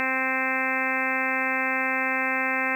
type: harmonic tone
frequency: 261.6 Hz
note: C4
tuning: in tune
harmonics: 1 / 2 / 3 / 4 / 5 / 6 / 7 / 8 / 9 / 10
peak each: -33 / -34 / -33 / -33 / -35 / -31 / -30 / -29 / -34 / -32 dBFS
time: 0-2.75 s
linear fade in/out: 0 ms
effects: 9-bit